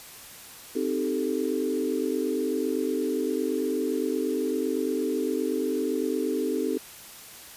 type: chord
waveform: sine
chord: A half-diminished seventh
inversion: first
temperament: equal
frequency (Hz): 261.6 / 311.1 / 392 / 440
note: C4 / Eb4 / G4 / A4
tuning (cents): 0 / 0 / 0 / 0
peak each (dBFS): -30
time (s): 0.75-6.78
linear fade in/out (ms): 10
effects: white hiss -45 dBFS RMS until 7.56 s + resampled to 32000 Hz